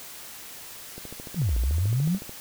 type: click train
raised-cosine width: 2 ms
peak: -26 dBFS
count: 19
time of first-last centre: 0.98-2.294 s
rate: 13.7 Hz
type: exponential two-way sweep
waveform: sine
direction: down then up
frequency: 207.7 to 53.5 to 207.7 Hz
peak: -21 dBFS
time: 1.35-2.19 s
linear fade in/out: 50 ms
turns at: 1.57 s
effects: white hiss -42 dBFS RMS until 2.4 s